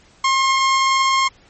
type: tone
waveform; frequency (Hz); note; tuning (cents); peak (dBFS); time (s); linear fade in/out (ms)
sawtooth; 1070; C6; +38; -10; 0.24-1.28; 5
effects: pink hiss -51 dBFS RMS until 1.49 s + MP3 32 kbps